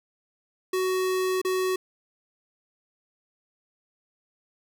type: tone with dropouts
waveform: square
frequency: 372.6 Hz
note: F#4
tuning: 12 cents sharp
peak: -24 dBFS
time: 0.73-1.76 s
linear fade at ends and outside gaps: 5 ms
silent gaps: 1.416-1.448 s
effects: none